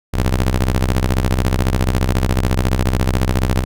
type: ring-modulated tone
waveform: sawtooth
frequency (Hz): 64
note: C2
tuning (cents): -38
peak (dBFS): -7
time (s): 0.13-3.65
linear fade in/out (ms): 20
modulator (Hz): 24.9
effects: none